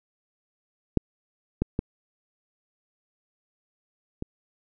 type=clicks; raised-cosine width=3 ms; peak=-6 / -10 / -12 / -18 dBFS; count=4; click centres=0.973 / 1.62 / 1.791 / 4.224 s; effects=none